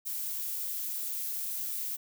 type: noise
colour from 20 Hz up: violet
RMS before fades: -35 dBFS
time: 0.05-1.97 s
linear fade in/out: 20 ms
effects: none